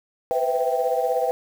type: chord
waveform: sine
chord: C major seventh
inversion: third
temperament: equal with one note detuned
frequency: 493.9 / 510.1 / 659.3 / 784 Hz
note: B4 / C5 / E5 / G5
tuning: 0 / -44 / 0 / 0 cents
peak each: -25 dBFS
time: 0.31-1.31 s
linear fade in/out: 0 ms
effects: tanh soft clip ceiling -9 dBFS + 7-bit